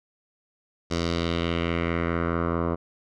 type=tone with low-pass filter sweep; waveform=10% pulse; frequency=84.6 Hz; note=E2; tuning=45 cents sharp; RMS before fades=-26 dBFS; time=0.9-2.76 s; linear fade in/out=20 ms; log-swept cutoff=5500 to 950 Hz; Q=2.1; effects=none